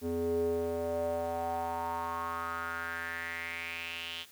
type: tone with band-pass filter sweep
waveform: square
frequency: 83.8 Hz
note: E2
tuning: 29 cents sharp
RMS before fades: -35 dBFS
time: 0.01-4.26 s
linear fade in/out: 50 ms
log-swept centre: 340 to 3200 Hz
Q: 5.2
effects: white hiss -57 dBFS RMS until 4.31 s